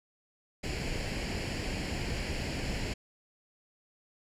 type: noise with comb filter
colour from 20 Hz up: pink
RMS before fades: -34 dBFS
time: 0.63-2.94 s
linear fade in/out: 10 ms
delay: 0.41 ms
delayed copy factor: +0.65
effects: low-pass 6000 Hz 12 dB/octave